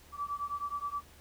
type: beating tone pair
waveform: sine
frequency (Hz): 1151 / 1160.5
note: D6 / D6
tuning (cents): -35 / -21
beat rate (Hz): 9.5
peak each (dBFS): -37 / -37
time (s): 0.12-1.03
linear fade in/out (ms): 50
effects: added 74 Hz sine -59 dBFS peak until 1.2 s + pink hiss -58 dBFS RMS until 1.2 s